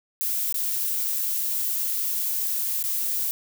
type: noise with dropouts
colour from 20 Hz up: violet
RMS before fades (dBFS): -26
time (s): 0.21-3.31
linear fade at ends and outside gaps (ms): 0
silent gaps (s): 0.525-0.543 / 2.827-2.839
effects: none